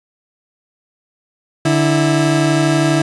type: tone pair together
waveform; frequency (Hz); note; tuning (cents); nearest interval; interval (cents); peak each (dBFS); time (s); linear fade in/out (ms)
30% pulse; 147.4 / 327.1; D3 / E4; +7 / -13; octave + major second; 1380; -12; 1.65-3.02; 5
effects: resampled to 22050 Hz + 7-bit